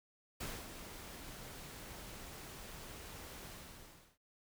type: noise with ADSR envelope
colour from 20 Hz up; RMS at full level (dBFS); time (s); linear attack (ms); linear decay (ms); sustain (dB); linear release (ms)
pink; -42; 0.4-4.18; 9; 240; -8; 690
effects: none

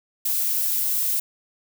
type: noise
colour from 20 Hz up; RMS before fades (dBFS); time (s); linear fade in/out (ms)
violet; -23; 0.25-1.2; 5
effects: none

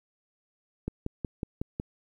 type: click train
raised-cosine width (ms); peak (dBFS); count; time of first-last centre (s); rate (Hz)
3; -18; 6; 0.88-1.799; 5.44
effects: 10-bit

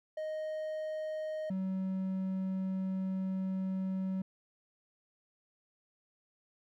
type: tone pair in turn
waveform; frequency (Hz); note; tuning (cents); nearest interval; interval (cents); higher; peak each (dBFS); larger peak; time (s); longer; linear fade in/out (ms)
triangle; 622.3 / 189.23; D#5 / F#3; 0 / +39; octave + major sixth; 2061; first; -33 / -30; second; 0.17-1.5 / 1.5-4.22; second; 5
effects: none

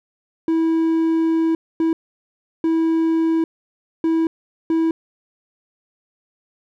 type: tone bursts at uneven times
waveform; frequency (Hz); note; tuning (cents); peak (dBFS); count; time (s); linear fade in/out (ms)
triangle; 325.7; E4; -21; -13; 5; 0.48-1.55 / 1.8-1.93 / 2.64-3.44 / 4.04-4.27 / 4.7-4.91; 2
effects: none

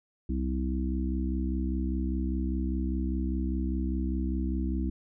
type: harmonic tone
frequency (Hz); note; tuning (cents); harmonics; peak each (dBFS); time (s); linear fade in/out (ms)
65; C2; -11; 1 / 3 / 4 / 5; -29 / -34 / -35 / -36; 0.29-4.9; 5
effects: none

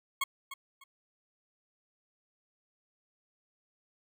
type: tone with echo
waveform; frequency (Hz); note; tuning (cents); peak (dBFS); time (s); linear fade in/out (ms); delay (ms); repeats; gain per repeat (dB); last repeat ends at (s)
20% pulse; 1091; C#6; -28; -23; 0.21-0.24; 5; 300; 2; -12; 0.84
effects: none

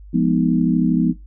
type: chord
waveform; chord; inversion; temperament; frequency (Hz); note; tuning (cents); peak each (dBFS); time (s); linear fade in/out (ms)
sine; F half-diminished seventh; none; equal; 174.61 / 207.7 / 246.9 / 311.1; F3 / Ab3 / Cb4 / Eb4; 0 / 0 / 0 / 0; -18 / -22 / -18 / -22; 0.13-1.13; 20
effects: noise-tail reverb RT60 0.2 s tail -17 dB re dry + added 50 Hz sine -37 dBFS peak until 1.26 s

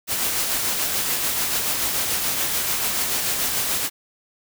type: noise with tremolo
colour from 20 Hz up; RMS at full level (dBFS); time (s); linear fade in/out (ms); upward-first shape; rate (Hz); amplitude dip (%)
white; -22; 0.07-3.9; 50; sine; 6.9; 30
effects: none

